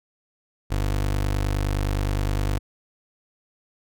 25% pulse tone, 49.68 Hz, G1, 24 cents sharp, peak -18 dBFS, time 0.7-2.59 s, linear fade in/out 20 ms, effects none

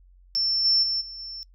sine tone with level steps, 5380 Hz, E8, 34 cents sharp, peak -21 / -17 / -23 / -36 / -34 dBFS, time 0.35-1.43 s, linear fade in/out 0 ms, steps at 0.64 / 0.82 / 1 / 1.18 s, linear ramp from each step 20 ms, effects noise-tail reverb RT60 0.1 s tail -24 dB re dry + added 45 Hz sine -51 dBFS peak until 1.54 s

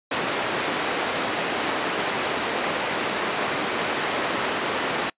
pink band-pass noise, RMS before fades -26 dBFS, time 0.11-5.1 s, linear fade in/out 5 ms, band 320 to 3200 Hz, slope 12 dB/octave, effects noise-tail reverb RT60 0.1 s tail -26 dB re dry + resampled to 8000 Hz

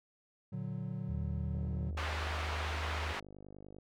triangle chord, Bb augmented, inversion none, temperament equal, 116.54 / 146.83 / 185 Hz, Bb2 / D3 / F#3, 0 / 0 / 0 cents, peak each -39 dBFS, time 0.52-1.91 s, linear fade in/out 10 ms
sine tone, 77.6 Hz, D#2, 4 cents flat, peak -36 dBFS, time 1.08-3.14 s, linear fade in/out 20 ms
click train, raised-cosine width 2 ms, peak -38 dBFS, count 113, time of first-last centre 1.55-3.786 s, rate 50.1 Hz
pink band-pass noise, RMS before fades -40 dBFS, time 1.97-3.2 s, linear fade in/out 5 ms, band 710 to 2800 Hz, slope 12 dB/octave
effects none

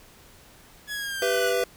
sawtooth linear sweep, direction down, 1700 to 1448 Hz, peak -26 dBFS, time 0.87-1.54 s, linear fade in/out 50 ms
square chord, E minor, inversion first, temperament equal with one note detuned, 392 / 493.9 / 669.6 Hz, G4 / B4 / E5, 0 / 0 / +27 cents, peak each -29 / -25 / -30 dBFS, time 1.22-1.64 s, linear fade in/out 2 ms
effects pink hiss -52 dBFS RMS until 1.76 s

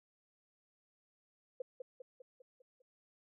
sine tone with echo, 510 Hz, C5, 44 cents flat, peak -36 dBFS, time 1.6-1.62 s, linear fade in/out 5 ms, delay 200 ms, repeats 6, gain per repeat -5 dB, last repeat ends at 2.82 s, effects none

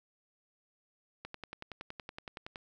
click train, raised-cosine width 0.3 ms, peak -26 dBFS, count 15, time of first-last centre 1.25-2.558 s, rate 10.7 Hz, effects none

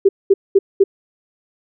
sine tone bursts, 392 Hz, G4, in tune, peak -6 dBFS, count 4, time 0.05-0.84 s, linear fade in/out 10 ms, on 40 ms, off 210 ms, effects none

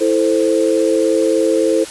sine chord, A minor, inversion second, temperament equal, 329.6 / 440 / 523.3 Hz, E4 / A4 / C5, 0 / 0 / 0 cents, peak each -16 dBFS, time 0-1.85 s, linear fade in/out 20 ms, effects white hiss -31 dBFS RMS until 1.9 s + resampled to 24000 Hz

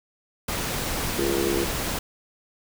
pink noise, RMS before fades -28 dBFS, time 0.48-1.99 s, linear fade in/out 5 ms
harmonic tone, 68.6 Hz, C#2, 17 cents flat, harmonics 3 / 4 / 5 / 6 / 7, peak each -34 / -36 / -25 / -29 / -32 dBFS, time 1.18-1.65 s, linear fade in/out 10 ms
effects none

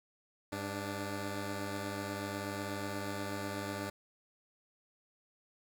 10% pulse tone pair together, 100.6 / 293.6 Hz, G2 / D4, +45 / 0 cents, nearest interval octave + perfect fifth, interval 1855 cents, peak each -31 / -32 dBFS, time 0.52-3.9 s, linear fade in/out 5 ms, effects none

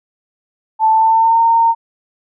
sine tone with pitch glide, 880 to 917.4 Hz, A5 to A#5, 0 to -28 cents, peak -8 dBFS, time 0.79-1.75 s, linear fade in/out 50 ms, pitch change +72 cents, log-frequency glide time 0.9-1.41 s, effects none

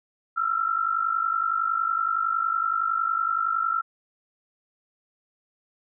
sine tone pair together, 1318.5 / 1369.3 Hz, E6 / F6, 0 / -35 cents, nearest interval minor second, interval 65 cents, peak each -25 dBFS, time 0.36-3.82 s, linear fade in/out 20 ms, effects none

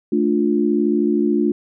sine chord, D minor, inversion second, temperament just, 220.2 / 293.7 / 352.4 Hz, A3 / D4 / F4, +2 / 0 / +16 cents, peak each -19 dBFS, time 0.12-1.52 s, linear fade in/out 5 ms, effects none

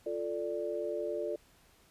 sine chord, D minor, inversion first, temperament equal, 349.2 / 440 / 587.3 Hz, F4 / A4 / D5, 0 / 0 / 0 cents, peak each -38 / -37 / -36 dBFS, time 0.06-1.36 s, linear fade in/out 5 ms, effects pink hiss -64 dBFS RMS until 1.9 s + resampled to 32000 Hz

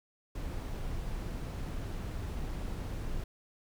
brown noise, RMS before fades -37 dBFS, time 0.35-3.24 s, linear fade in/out 5 ms, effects none

